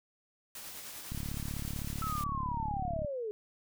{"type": "noise with tremolo", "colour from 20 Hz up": "white", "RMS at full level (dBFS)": -44, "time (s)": [0.55, 2.24], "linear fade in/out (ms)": 2, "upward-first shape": "sine", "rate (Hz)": 9.9, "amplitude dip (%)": 30}
{"type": "click train", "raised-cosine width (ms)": 5, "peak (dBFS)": -26, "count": 70, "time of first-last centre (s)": [1.12, 3.047], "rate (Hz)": 35.8}
{"type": "linear sweep", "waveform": "sine", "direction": "down", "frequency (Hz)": [1318, 409.8], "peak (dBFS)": -34, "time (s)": [2.02, 3.31], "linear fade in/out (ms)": 0}
{"effects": []}